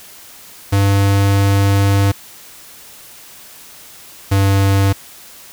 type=tone pair in turn; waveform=square; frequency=99.2 / 98.12 Hz; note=G2 / G2; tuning=+21 / +2 cents; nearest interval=unison; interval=19 cents; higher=first; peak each=-11 dBFS; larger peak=neither; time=0.72-2.12 / 4.31-4.93 s; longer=first; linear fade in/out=10 ms; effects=white hiss -39 dBFS RMS until 5.52 s